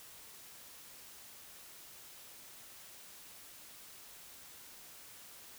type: silence
effects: white hiss -54 dBFS RMS until 5.58 s